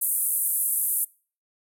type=band-pass noise; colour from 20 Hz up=pink; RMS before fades=-25 dBFS; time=0.01-1.05 s; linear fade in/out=10 ms; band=9400 to 14000 Hz; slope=48 dB/octave; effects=noise-tail reverb RT60 0.4 s tail -24 dB re dry